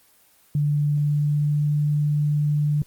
sine tone with pitch glide, 146.83 to 148.11 Hz, D3 to D3, 0 to +15 cents, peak -18 dBFS, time 0.55-2.82 s, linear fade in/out 2 ms, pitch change +15 cents, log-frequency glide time 0.95-1.78 s, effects white hiss -57 dBFS RMS until 2.86 s + Opus 24 kbps

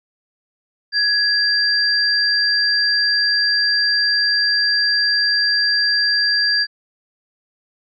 sine tone pair together, 1669 / 4730 Hz, G#6 / D8, +8 / +12 cents, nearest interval octave + tritone, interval 1804 cents, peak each -18 / -16 dBFS, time 0.92-6.67 s, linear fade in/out 50 ms, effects none

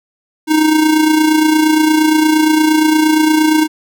square tone with amplitude modulation, 311 Hz, D#4, 1 cent flat, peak -7 dBFS, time 0.47-3.68 s, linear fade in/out 50 ms, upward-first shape sine, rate 28.6 Hz, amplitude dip 50%, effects none

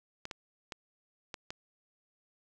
clicks, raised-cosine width 0.2 ms, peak -22 dBFS, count 5, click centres 0.254 / 0.312 / 0.722 / 1.342 / 1.505 s, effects none

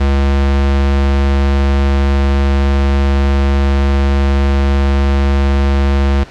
square tone, 69.1 Hz, C#2, 5 cents flat, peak -10 dBFS, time 0-6.24 s, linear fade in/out 10 ms, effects pink hiss -36 dBFS RMS until 6.3 s + low-pass 4000 Hz 12 dB/octave

